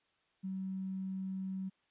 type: tone with tanh clipping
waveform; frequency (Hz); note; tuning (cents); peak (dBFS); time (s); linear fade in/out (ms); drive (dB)
triangle; 190; F#3; +46; -36; 0.43-1.7; 20; 3
effects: white hiss -75 dBFS RMS until 1.9 s + resampled to 8000 Hz